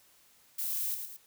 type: noise with echo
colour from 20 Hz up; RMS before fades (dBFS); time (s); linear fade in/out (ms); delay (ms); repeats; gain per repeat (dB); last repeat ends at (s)
violet; -34; 0.58-0.95; 10; 110; 2; -6; 1.17
effects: white hiss -63 dBFS RMS until 1.26 s